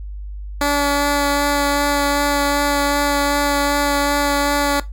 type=tone with vibrato; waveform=10% pulse; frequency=286.4 Hz; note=D4; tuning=43 cents flat; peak=-7 dBFS; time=0.61-4.8 s; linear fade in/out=2 ms; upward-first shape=sine; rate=2.6 Hz; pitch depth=10 cents each way; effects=noise-tail reverb RT60 0.2 s tail -18 dB re dry + added 50 Hz sine -27 dBFS peak until 4.92 s